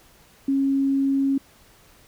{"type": "tone", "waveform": "sine", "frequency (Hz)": 273.3, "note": "C#4", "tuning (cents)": -24, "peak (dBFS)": -18, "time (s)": [0.48, 1.38], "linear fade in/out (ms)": 5, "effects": ["pink hiss -54 dBFS RMS until 2.07 s"]}